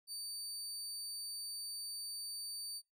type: tone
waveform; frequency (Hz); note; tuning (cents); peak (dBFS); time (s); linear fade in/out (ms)
25% pulse; 4600; D8; -37; -37; 0.07-2.82; 50
effects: noise-tail reverb RT60 0.2 s tail -25 dB re dry